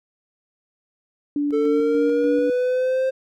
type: tone with tremolo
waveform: sine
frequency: 290 Hz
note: D4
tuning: 22 cents flat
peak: -19 dBFS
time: 1.36-2.5 s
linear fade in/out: 2 ms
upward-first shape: square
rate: 3.4 Hz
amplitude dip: 30%
type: linear sweep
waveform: triangle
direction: up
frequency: 440 to 527 Hz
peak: -16 dBFS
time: 1.52-3.11 s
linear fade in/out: 20 ms
effects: none